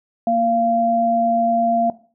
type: tone pair together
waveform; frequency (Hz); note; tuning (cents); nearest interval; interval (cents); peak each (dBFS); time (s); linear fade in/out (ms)
sine; 232.5 / 689; A#3 / F5; -4 / -24; octave + perfect fifth; 1880; -21 / -16; 0.27-1.9; 2
effects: noise-tail reverb RT60 0.4 s tail -17 dB re dry